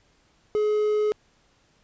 triangle tone with quantisation, 423.2 Hz, G#4, 33 cents sharp, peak -18 dBFS, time 0.55-1.12 s, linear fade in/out 0 ms, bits 7, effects pink hiss -63 dBFS RMS until 1.83 s + resampled to 16000 Hz

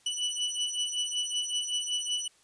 sawtooth beating tone pair, 2960 / 2965.3 Hz, F#7 / F#7, 0 / +3 cents, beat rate 5.3 Hz, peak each -29 / -29 dBFS, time 0.06-2.28 s, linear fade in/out 5 ms, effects white hiss -63 dBFS RMS until 2.43 s + resampled to 22050 Hz

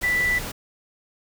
sine tone in noise, 1975.5 Hz, B6, in tune, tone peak -19 dBFS, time 0.03-0.39 s, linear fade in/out 10 ms, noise pink, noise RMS -32 dBFS, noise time 0.01-0.52 s, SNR +10 dB, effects none

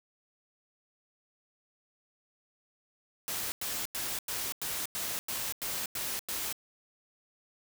white noise bursts, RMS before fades -35 dBFS, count 10, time 3.28-6.526 s, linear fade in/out 0 ms, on 240 ms, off 94 ms, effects none

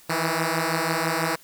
5% pulse beating tone pair, 160 / 166.1 Hz, D#3 / E3, +49 / +13 cents, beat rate 6.1 Hz, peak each -14 dBFS, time 0.09-1.36 s, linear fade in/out 10 ms, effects white hiss -52 dBFS RMS until 1.43 s

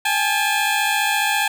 15% pulse tone pair together, 806 / 860.7 Hz, G5 / A5, +48 / -38 cents, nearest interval minor second, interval 114 cents, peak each -14 dBFS, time 0.05-1.48 s, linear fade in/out 5 ms, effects none

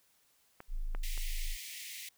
clicks, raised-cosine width 0.5 ms, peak -31 / -28 / -35 dBFS, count 3, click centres 0.604 / 0.949 / 1.177 s
sine tone, 26.81 Hz, A0, 44 cents flat, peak -32 dBFS, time 0.68-1.57 s, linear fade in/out 50 ms
pink high-pass noise, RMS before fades -45 dBFS, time 1.03-2.09 s, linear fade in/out 5 ms, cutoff 1900 Hz, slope 96 dB/octave
effects white hiss -70 dBFS RMS until 2.17 s

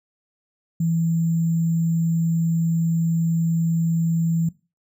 sine tone with sample-and-hold, 165.2 Hz, E3, 4 cents sharp, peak -18 dBFS, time 0.8-4.49 s, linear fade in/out 5 ms, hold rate 7350 Hz, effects noise-tail reverb RT60 0.3 s tail -20 dB re dry

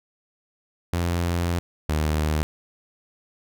sawtooth tone pair in turn, 86.3 / 76.88 Hz, F2 / D#2, -20 / -20 cents, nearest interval major second, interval 200 cents, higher first, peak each -18 / -17 dBFS, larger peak second, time 0.93-1.59 / 1.89-2.43 s, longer first, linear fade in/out 0 ms, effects none

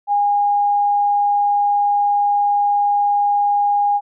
sine tone, 817 Hz, G#5, 29 cents flat, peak -13 dBFS, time 0.07-4.01 s, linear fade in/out 50 ms, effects none

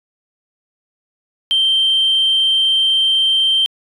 sine tone, 3136 Hz, G7, in tune, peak -10 dBFS, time 1.51-3.66 s, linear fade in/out 0 ms, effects tanh soft clip ceiling -8 dBFS

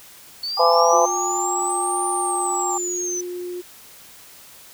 sine linear two-way sweep, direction up then down, 4435 to 9160 to 5980 Hz, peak -24 dBFS, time 0.43-3.21 s, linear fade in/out 5 ms, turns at 2.07 s
sine chord, G suspended second, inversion none, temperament equal with one note detuned, 797.2 / 880 / 1174.7 Hz, G5 / A5 / D6, +29 / 0 / 0 cents, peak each -25 / -30 / -27 dBFS, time 0.57-2.78 s, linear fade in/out 5 ms
harmonic tone, 168.8 Hz, E3, 41 cents sharp, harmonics 3 / 4 / 5 / 6 / 7, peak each -18 / -19 / -20 / -21 / -21 dBFS, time 0.59-1.06 s, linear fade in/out 10 ms
sine tone, 356.2 Hz, F4, 34 cents sharp, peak -27 dBFS, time 0.92-3.62 s, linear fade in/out 20 ms
effects white hiss -45 dBFS RMS until 4.73 s

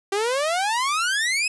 sawtooth exponential sweep, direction up, 385.5 to 2600 Hz, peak -17 dBFS, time 0.12-1.48 s, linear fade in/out 5 ms, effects resampled to 24000 Hz + 8-bit

